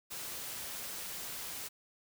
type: noise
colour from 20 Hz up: white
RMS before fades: -42 dBFS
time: 0.1-1.69 s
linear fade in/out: 20 ms
effects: none